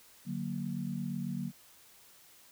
sine chord, D augmented, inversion none, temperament equal, 146.83 / 185 / 233.1 Hz, D3 / F#3 / A#3, 0 / 0 / 0 cents, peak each -39 / -37 / -38 dBFS, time 0.25-1.52 s, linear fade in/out 50 ms, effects white hiss -59 dBFS RMS until 2.51 s

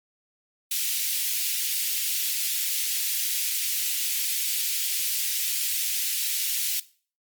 white high-pass noise, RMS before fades -27 dBFS, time 0.71-6.8 s, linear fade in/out 5 ms, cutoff 2300 Hz, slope 24 dB/octave, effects noise-tail reverb RT60 0.4 s tail -18 dB re dry + Opus 32 kbps

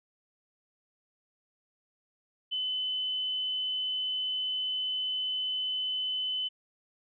sine tone, 3025 Hz, F#7, 38 cents sharp, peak -29 dBFS, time 2.51-6.49 s, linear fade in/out 20 ms, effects none

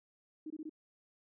sine tone bursts, 311.1 Hz, D#4, in tune, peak -40 dBFS, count 4, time 0.46-0.695 s, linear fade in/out 5 ms, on 43 ms, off 21 ms, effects none

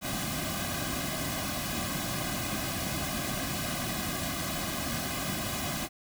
pink noise with comb filter, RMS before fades -33 dBFS, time 0.01-5.89 s, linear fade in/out 50 ms, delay 2.2 ms, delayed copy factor -1, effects none

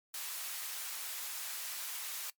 white high-pass noise, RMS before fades -41 dBFS, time 0.14-2.3 s, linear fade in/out 2 ms, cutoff 910 Hz, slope 12 dB/octave, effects noise-tail reverb RT60 0.1 s tail -20 dB re dry + MP3 96 kbps

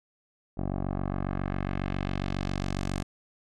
10% pulse tone with low-pass filter sweep, 47.32 Hz, F#1, 40 cents sharp, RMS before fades -31 dBFS, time 0.57-3.03 s, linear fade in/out 10 ms, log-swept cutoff 650 to 8900 Hz, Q 1.1, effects none

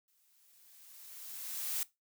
blue noise with exponential growth, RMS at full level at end -34 dBFS, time 0.08-1.83 s, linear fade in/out 0 ms, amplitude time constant 380 ms, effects noise-tail reverb RT60 0.2 s tail -19 dB re dry

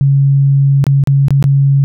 sine tone with dropouts, 138.59 Hz, C#3, in tune, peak -6 dBFS, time 0.01-1.84 s, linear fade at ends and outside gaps 0 ms, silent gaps 0.841-0.867 / 1.038-1.073 / 1.283-1.306 / 1.426-1.441 s, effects none

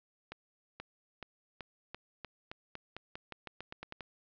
accelerating click train, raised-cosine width 0.3 ms, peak -26 dBFS, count 17, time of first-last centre 0.32-4.007 s, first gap 480 ms, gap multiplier 0.89, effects low-pass 5000 Hz 12 dB/octave

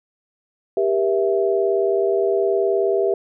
sine chord, E diminished, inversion first, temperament just, 395.6 / 474.7 / 659.3 Hz, G4 / Bb4 / E5, +16 / +31 / 0 cents, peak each -18 / -23 / -22 dBFS, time 0.77-3.14 s, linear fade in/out 2 ms, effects none

